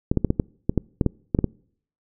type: clicks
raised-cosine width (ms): 3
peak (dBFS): -6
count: 12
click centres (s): 0.115 / 0.173 / 0.247 / 0.304 / 0.398 / 0.695 / 0.777 / 1.012 / 1.063 / 1.348 / 1.389 / 1.443
effects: noise-tail reverb RT60 0.6 s tail -26 dB re dry